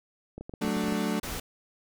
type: clicks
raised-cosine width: 2 ms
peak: -26 dBFS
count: 10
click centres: 0.38 / 0.41 / 0.495 / 0.538 / 0.647 / 0.679 / 0.768 / 0.841 / 0.883 / 0.924 s
type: chord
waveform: 35% pulse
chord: D major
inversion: first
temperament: equal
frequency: 185 / 220 / 293.7 Hz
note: F#3 / A3 / D4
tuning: 0 / 0 / 0 cents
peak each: -30 / -28 / -31 dBFS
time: 0.61-1.2 s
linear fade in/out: 10 ms
type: noise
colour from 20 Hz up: pink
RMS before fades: -35 dBFS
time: 1.23-1.4 s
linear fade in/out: 5 ms
effects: none